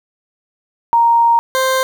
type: tone pair in turn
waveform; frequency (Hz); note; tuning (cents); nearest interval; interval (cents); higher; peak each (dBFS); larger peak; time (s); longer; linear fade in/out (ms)
sine / 20% pulse; 932.3 / 523.2; A#5 / C5; 0 / 0; minor seventh; 1000; first; -8; neither; 0.93-1.39 / 1.55-1.83; first; 0
effects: 8-bit